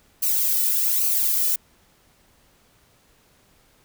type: noise with flanger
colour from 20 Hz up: violet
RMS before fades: -21 dBFS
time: 0.22-1.56 s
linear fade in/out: 10 ms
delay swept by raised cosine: 0.56 to 1.86 ms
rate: 1.2 Hz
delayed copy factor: -0.65
effects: pink hiss -59 dBFS RMS until 3.84 s